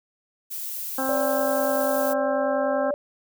violet noise, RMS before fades -32 dBFS, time 0.5-2.14 s, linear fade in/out 20 ms
harmonic tone, 264.9 Hz, C4, 22 cents sharp, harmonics 1 / 2 / 3 / 4 / 5 / 6, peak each -29 / -29 / -30 / -34 / -34 / -35 dBFS, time 0.98-2.91 s, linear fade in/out 5 ms
sine tone, 580 Hz, D5, 22 cents flat, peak -23 dBFS, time 1.09-2.94 s, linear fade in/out 0 ms
effects none

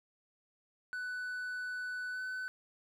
triangle tone with pitch glide, 1492 to 1509.3 Hz, F#6 to F#6, +14 to +34 cents, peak -35 dBFS, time 0.93-2.48 s, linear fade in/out 0 ms, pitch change +20 cents, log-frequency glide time 2.12-2.2 s, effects none

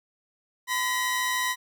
sawtooth tone pair together, 1014 / 1914.2 Hz, B5 / A#6, +45 / +45 cents, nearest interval major seventh, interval 1100 cents, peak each -24 dBFS, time 0.67-1.56 s, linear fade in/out 50 ms, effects none

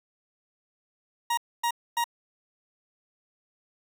40% pulse tone bursts, 943 Hz, A#5, 20 cents sharp, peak -23 dBFS, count 3, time 1.3-2.042 s, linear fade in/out 5 ms, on 74 ms, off 260 ms, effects none

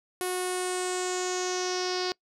sawtooth tone with low-pass filter sweep, 365 Hz, F#4, 24 cents flat, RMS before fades -30 dBFS, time 0.21-2.12 s, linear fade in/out 0 ms, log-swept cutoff 11000 to 4800 Hz, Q 5, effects noise-tail reverb RT60 0.1 s tail -24 dB re dry

